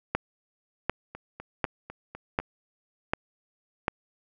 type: two click trains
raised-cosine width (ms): 0.5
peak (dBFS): -9 / -24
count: 6 / 6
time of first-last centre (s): 0.15-3.881 / 1.15-2.4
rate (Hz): 1.34 / 4
effects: none